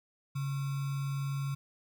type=tone with sample-and-hold; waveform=sine; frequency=138.59 Hz; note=C#3; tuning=in tune; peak=-31 dBFS; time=0.35-1.55 s; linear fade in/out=10 ms; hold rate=1225 Hz; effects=none